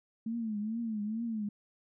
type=tone with vibrato; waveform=sine; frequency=220 Hz; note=A3; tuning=in tune; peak=-32 dBFS; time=0.26-1.49 s; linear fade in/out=5 ms; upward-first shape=triangle; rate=2.3 Hz; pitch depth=130 cents each way; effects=none